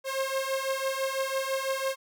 sawtooth beating tone pair, 532 / 538 Hz, C5 / C5, +29 / +48 cents, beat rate 6 Hz, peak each -27 dBFS, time 0.04-1.96 s, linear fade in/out 50 ms, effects none

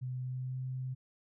sine tone with pitch glide, 127.2 to 129.27 Hz, C3 to C3, -48 to -21 cents, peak -35 dBFS, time 0.01-0.95 s, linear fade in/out 20 ms, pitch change +27 cents, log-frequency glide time 0.2-0.59 s, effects none

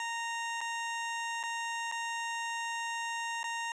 20% pulse tone with dropouts, 927 Hz, A#5, 10 cents flat, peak -29 dBFS, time 0-3.72 s, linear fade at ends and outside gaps 1 ms, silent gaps 0.607-0.613 / 1.43-1.436 / 1.915-1.922 / 3.431-3.441 s, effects resampled to 22050 Hz

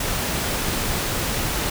pink noise, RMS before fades -24 dBFS, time 0-1.7 s, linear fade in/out 5 ms, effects none

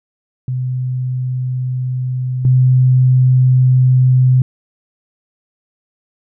sine tone pair in turn, 127.4 / 128.1 Hz, C3 / C3, -46 / -36 cents, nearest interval unison, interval 10 cents, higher second, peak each -16 / -7 dBFS, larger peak second, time 0.48-2.45 / 2.45-4.42 s, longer neither, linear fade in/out 2 ms, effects none

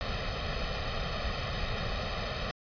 pink noise with comb filter, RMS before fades -33 dBFS, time 0.01-2.51 s, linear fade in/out 0 ms, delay 1.6 ms, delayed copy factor +0.75, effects resampled to 11025 Hz

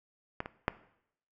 clicks, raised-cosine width 0.5 ms, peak -18 / -24 / -11 dBFS, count 3, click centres 0.404 / 0.459 / 0.681 s, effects noise-tail reverb RT60 0.7 s tail -17 dB re dry

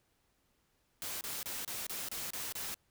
white noise bursts, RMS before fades -40 dBFS, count 8, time 1.02-2.743 s, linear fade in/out 0 ms, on 190 ms, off 29 ms, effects pink hiss -75 dBFS RMS until 2.9 s

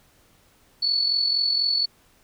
sine tone with amplitude modulation, 4435 Hz, C#8, in tune, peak -17 dBFS, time 0.82-1.86 s, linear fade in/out 10 ms, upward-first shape sine, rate 44.1 Hz, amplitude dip 55%, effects pink hiss -59 dBFS RMS until 2.23 s

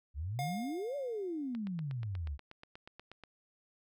sine exponential two-way sweep, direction up then down, 65.4 to 587.3 to 65.4 Hz, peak -35 dBFS, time 0.14-2.38 s, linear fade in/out 50 ms, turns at 0.96 s
square tone with exponential decay, 712 Hz, F5, 33 cents sharp, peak -35 dBFS, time 0.39-1.54 s, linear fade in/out 0 ms, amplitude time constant 250 ms
click train, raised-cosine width 0.3 ms, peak -33 dBFS, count 15, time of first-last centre 1.55-3.237 s, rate 8.3 Hz
effects none

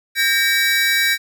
square tone cluster, 1595 / 1846 / 2285 / 3903 Hz, G6 / A#6 / D7 / B7, +30 / -17 / -48 / -21 cents, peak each -21 dBFS, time 0.15-1.18 s, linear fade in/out 50 ms, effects none

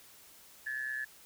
sine tone with amplitude modulation, 1719 Hz, A6, 41 cents flat, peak -31 dBFS, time 0.66-1.05 s, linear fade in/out 10 ms, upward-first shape sine, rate 129 Hz, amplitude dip 70%, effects white hiss -57 dBFS RMS until 1.25 s

